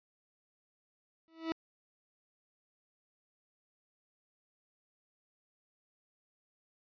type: tone with exponential growth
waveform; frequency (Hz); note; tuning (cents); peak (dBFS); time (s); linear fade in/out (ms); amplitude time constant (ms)
40% pulse; 325.4; E4; -22; -28; 1.28-1.52; 0; 52
effects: resampled to 11025 Hz